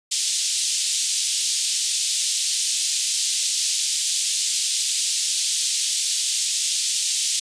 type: band-pass noise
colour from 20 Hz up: white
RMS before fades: -23 dBFS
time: 0.11-7.4 s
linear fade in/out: 10 ms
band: 3200 to 9100 Hz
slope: 24 dB/octave
effects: resampled to 22050 Hz